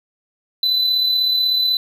triangle tone with amplitude modulation, 4005 Hz, B7, 23 cents sharp, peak -12 dBFS, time 0.63-1.77 s, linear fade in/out 2 ms, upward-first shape sine, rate 36.2 Hz, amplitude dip 35%, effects none

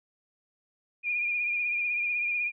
sine tone with vibrato, 2423 Hz, D#7, 47 cents flat, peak -26 dBFS, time 1.03-2.52 s, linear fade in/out 50 ms, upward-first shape sine, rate 16 Hz, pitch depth 35 cents each way, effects none

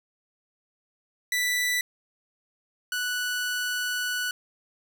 sawtooth tone pair in turn, 1975.5 / 1480 Hz, B6 / F#6, 0 / 0 cents, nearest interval perfect fourth, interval 500 cents, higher first, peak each -20 / -23 dBFS, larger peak first, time 1.32-1.81 / 2.92-4.31 s, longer second, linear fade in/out 2 ms, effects none

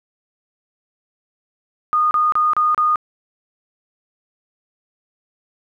sine tone bursts, 1228 Hz, D#6, 23 cents flat, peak -13 dBFS, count 5, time 1.93-2.958 s, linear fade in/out 0 ms, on 180 ms, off 32 ms, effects 9-bit

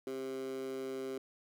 15% pulse tone with high-pass filter, 132.4 Hz, C3, 21 cents sharp, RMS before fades -40 dBFS, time 0.07-1.18 s, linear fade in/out 2 ms, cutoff 340 Hz, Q 8.7, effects none

